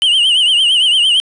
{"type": "tone with vibrato", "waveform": "triangle", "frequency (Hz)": 2988, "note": "F#7", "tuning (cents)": 16, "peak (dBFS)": -7, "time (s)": [0.02, 1.2], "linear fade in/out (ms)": 0, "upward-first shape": "triangle", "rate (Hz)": 8.8, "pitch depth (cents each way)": 130, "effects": ["resampled to 24000 Hz", "7-bit"]}